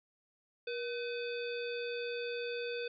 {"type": "harmonic tone with a mistuned harmonic", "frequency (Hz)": 506, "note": "B4", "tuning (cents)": 42, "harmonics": [1, 3, 5, 7, 9], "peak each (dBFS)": [-37, -46, -44, -48, -51], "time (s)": [0.67, 2.88], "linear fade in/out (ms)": 5, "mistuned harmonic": 1, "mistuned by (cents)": -100, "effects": []}